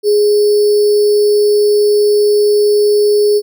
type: tone with sample-and-hold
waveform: sine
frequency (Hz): 415.3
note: G#4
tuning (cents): 0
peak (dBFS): -7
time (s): 0.03-3.42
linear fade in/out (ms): 50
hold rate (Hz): 4900
effects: none